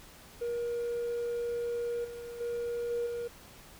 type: tone with level steps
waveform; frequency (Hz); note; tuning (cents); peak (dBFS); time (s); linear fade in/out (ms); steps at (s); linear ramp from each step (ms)
triangle; 474.7; A#4; +31; -28 / -38 / -29 / -26 / -31; 0.41-3.28; 10; 2.04 / 2.4 / 2.9 / 3.06; 10
effects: tanh soft clip ceiling -26 dBFS + pink hiss -53 dBFS RMS until 3.79 s